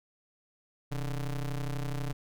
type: ring-modulated tone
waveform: square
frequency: 73.6 Hz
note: D2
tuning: 4 cents sharp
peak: -29 dBFS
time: 0.91-2.13 s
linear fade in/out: 10 ms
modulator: 57.5 Hz
effects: none